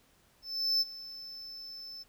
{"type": "tone with ADSR envelope", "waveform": "triangle", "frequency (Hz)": 5274, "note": "E8", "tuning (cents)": 0, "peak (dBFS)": -23, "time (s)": [0.42, 2.04], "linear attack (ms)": 390, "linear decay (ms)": 29, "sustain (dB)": -18, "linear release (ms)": 22, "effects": ["pink hiss -66 dBFS RMS until 2.08 s"]}